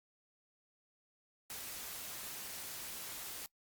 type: noise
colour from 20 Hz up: white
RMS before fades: -45 dBFS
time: 1.5-3.46 s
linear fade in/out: 0 ms
effects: noise-tail reverb RT60 0.1 s tail -22 dB re dry + Opus 48 kbps